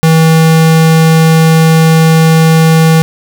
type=tone; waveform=square; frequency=161.2 Hz; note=E3; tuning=38 cents flat; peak=-4 dBFS; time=0.03-3.02 s; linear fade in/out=0 ms; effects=none